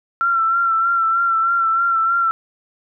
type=tone with vibrato; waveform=sine; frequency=1355 Hz; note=E6; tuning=47 cents sharp; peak=-14 dBFS; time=0.21-2.31 s; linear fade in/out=0 ms; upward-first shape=sine; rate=3.2 Hz; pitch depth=36 cents each way; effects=none